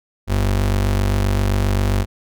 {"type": "ring-modulated tone", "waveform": "square", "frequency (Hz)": 73.42, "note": "D2", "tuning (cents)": 0, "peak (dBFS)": -13, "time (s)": [0.27, 2.06], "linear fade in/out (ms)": 50, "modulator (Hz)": 23.8, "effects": []}